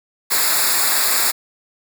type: noise with comb filter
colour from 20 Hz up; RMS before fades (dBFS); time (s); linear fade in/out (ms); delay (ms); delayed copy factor
white; -17; 0.3-1.32; 20; 0.33; -0.85
effects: none